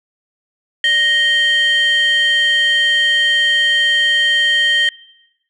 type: tone pair together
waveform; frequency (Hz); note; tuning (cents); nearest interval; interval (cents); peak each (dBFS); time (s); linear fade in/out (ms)
sine; 1864.7 / 3141; A#6 / G7; 0 / +3; major sixth; 903; -12; 0.84-4.89; 2
effects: noise-tail reverb RT60 1.0 s tail -23 dB re dry + tanh soft clip ceiling -7 dBFS